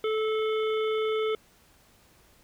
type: harmonic tone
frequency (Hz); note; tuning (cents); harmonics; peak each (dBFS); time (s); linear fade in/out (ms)
435.7; A4; -17; 1 / 3 / 5 / 7 / 8; -25 / -35 / -39 / -42 / -43; 0.04-1.35; 2
effects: pink hiss -60 dBFS RMS until 2.43 s